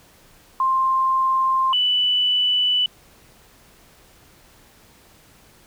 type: tone pair in turn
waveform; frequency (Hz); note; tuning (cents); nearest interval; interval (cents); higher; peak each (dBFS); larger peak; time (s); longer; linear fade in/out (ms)
sine; 1053 / 2978; C6 / F#7; +11 / +11; octave + tritone; 1800; second; -16; neither; 0.6-1.73 / 1.73-2.86; neither; 2
effects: pink hiss -52 dBFS RMS until 5.66 s